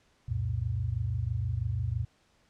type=tone cluster; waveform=sine; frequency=68.3 / 91.4 / 117.5 Hz; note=C#2 / F#2 / A#2; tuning=-25 / -21 / +14 cents; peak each=-36 / -32 / -31 dBFS; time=0.28-2.05 s; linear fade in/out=10 ms; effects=pink hiss -67 dBFS RMS until 2.49 s + low-pass 7000 Hz 12 dB/octave